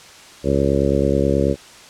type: harmonic tone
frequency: 69.3 Hz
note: C#2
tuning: in tune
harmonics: 1 / 2 / 3 / 4 / 5 / 6 / 7 / 8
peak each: -23 / -23 / -23 / -23 / -23 / -23 / -23 / -23 dBFS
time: 0.43-1.56 s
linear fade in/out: 50 ms
effects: white hiss -42 dBFS RMS until 1.89 s + low-pass 7000 Hz 12 dB/octave